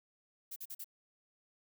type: noise bursts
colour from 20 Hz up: violet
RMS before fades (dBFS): -44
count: 4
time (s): 0.51-0.844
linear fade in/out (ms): 10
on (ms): 52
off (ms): 42
effects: none